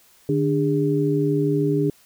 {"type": "tone cluster", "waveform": "sine", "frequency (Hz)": [150.1, 294, 406.7], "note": ["D3", "D4", "G#4"], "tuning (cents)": [38, 2, -36], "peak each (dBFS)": -22, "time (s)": [0.29, 1.9], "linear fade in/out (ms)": 2, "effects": ["white hiss -55 dBFS RMS until 2.05 s"]}